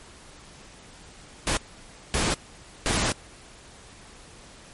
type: noise bursts at uneven times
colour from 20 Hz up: pink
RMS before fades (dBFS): -24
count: 3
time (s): 1.47-1.57 / 2.14-2.34 / 2.86-3.12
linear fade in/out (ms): 0
effects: pink hiss -48 dBFS RMS until 4.73 s + MP3 48 kbps